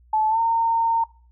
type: tone with pitch glide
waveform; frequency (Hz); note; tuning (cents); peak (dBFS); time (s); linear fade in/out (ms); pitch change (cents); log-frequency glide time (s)
sine; 867 to 915.4; A5 to A#5; -26 to -32; -17; 0.13-1.04; 5; +94; 0.29-0.39
effects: noise-tail reverb RT60 0.4 s tail -22 dB re dry + added 60 Hz sine -51 dBFS peak until 1.31 s